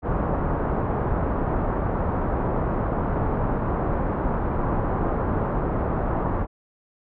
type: low-pass noise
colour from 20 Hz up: pink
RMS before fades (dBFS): -24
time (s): 0.02-6.47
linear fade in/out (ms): 50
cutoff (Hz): 1200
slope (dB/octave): 24
effects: none